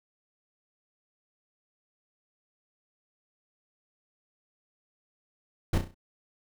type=noise with echo; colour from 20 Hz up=brown; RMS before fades=-23 dBFS; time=5.73-5.78 s; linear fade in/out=5 ms; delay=33 ms; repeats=5; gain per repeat=-7 dB; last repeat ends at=5.945 s; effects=none